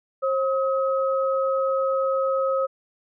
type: tone pair together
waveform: sine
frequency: 535.7 / 1273 Hz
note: C5 / D#6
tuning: +41 / +39 cents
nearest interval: octave + minor third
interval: 1498 cents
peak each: -21 / -26 dBFS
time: 0.22-2.67 s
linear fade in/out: 20 ms
effects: none